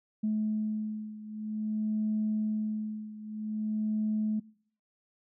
sine beating tone pair, 214.7 / 215.21 Hz, A3 / A3, -42 / -38 cents, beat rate 0.51 Hz, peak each -30 / -33 dBFS, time 0.23-4.4 s, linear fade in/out 10 ms, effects noise-tail reverb RT60 0.6 s tail -24 dB re dry + tanh soft clip ceiling -21 dBFS

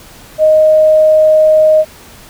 sine tone, 622.3 Hz, D#5, in tune, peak -4 dBFS, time 0.38-1.85 s, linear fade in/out 50 ms, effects pink hiss -37 dBFS RMS until 2.29 s

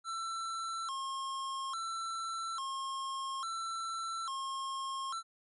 square tone with vibrato, 1200 Hz, D6, 37 cents sharp, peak -37 dBFS, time 0.04-5.23 s, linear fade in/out 50 ms, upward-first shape square, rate 0.59 Hz, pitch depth 190 cents each way, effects resampled to 24000 Hz

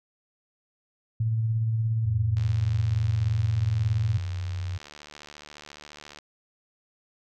sine tone with tremolo, 112.1 Hz, A2, 33 cents sharp, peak -21 dBFS, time 1.2-4.18 s, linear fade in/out 5 ms, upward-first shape sine, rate 17 Hz, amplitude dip 30%
sine tone with pitch glide, 88.5 to 91.3 Hz, F2 to F#2, +23 to -23 cents, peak -28 dBFS, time 2.05-4.78 s, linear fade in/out 10 ms, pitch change +54 cents, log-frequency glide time 3.07-3.83 s
click train, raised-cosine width 0.2 ms, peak -26 dBFS, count 285, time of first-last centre 2.37-6.187 s, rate 74.4 Hz
effects none

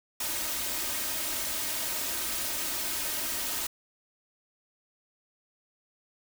white noise with comb filter, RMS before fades -32 dBFS, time 0.2-3.67 s, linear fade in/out 5 ms, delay 3.2 ms, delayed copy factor +0.6, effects none

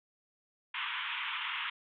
white band-pass noise, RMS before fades -37 dBFS, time 0.74-1.7 s, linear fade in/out 5 ms, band 910 to 3400 Hz, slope 96 dB/octave, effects none

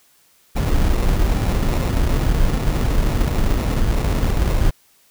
brown noise with sample-and-hold, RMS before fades -17 dBFS, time 0.55-4.71 s, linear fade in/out 20 ms, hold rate 1575 Hz, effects white hiss -56 dBFS RMS until 5.1 s

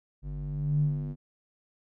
square tone with band-pass filter sweep, 48.89 Hz, G1, 4 cents flat, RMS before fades -30 dBFS, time 0.22-1.16 s, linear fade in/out 50 ms, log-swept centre 100 to 190 Hz, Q 8.9, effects none

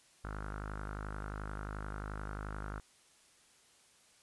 sawtooth tone with low-pass filter, 51.4 Hz, G#1, 17 cents flat, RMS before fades -42 dBFS, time 0.24-2.8 s, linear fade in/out 5 ms, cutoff 1400 Hz, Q 5.9, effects white hiss -65 dBFS RMS until 4.22 s + resampled to 24000 Hz

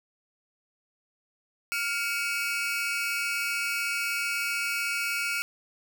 40% pulse tone cluster, 1405 / 2258 / 2578 Hz, F6 / C#7 / E7, +10 / +31 / -39 cents, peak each -31 dBFS, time 1.72-5.42 s, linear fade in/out 0 ms, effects none

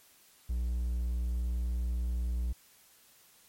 triangle tone, 60.1 Hz, B1, 46 cents flat, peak -27 dBFS, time 0.49-2.53 s, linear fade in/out 10 ms, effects white hiss -61 dBFS RMS until 3.48 s + MP3 64 kbps

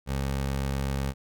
20% pulse tone, 68 Hz, C#2, 33 cents flat, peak -22 dBFS, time 0.06-1.14 s, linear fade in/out 50 ms, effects none

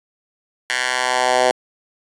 10% pulse tone with high-pass filter sweep, 126.3 Hz, B2, 39 cents sharp, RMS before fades -18 dBFS, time 0.7-1.51 s, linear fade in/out 0 ms, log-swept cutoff 1700 to 570 Hz, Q 1.7, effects resampled to 22050 Hz

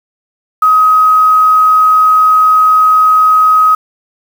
sine tone with quantisation, 1264 Hz, D#6, 27 cents sharp, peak -4 dBFS, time 0.62-3.75 s, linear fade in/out 5 ms, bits 5, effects none

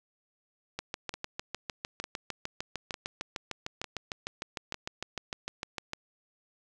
two click trains, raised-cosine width 0.2 ms, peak -17 / -20 dBFS, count 35 / 5, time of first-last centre 0.79-5.934 / 1.14-4.744 s, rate 6.61 / 1.11 Hz, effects none

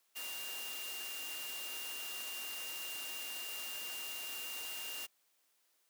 sine tone in noise, 2794 Hz, F7, in tune, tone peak -44 dBFS, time 0.15-5.07 s, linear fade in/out 20 ms, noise white, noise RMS -45 dBFS, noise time 0.15-5.07 s, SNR -2 dB, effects white hiss -75 dBFS RMS until 5.89 s + high-pass 300 Hz 12 dB/octave

